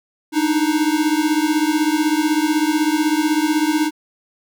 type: beating tone pair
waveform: square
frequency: 300 / 316 Hz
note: D4 / D#4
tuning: +37 / +27 cents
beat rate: 16 Hz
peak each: -19 dBFS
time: 0.32-3.91 s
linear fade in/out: 50 ms
effects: none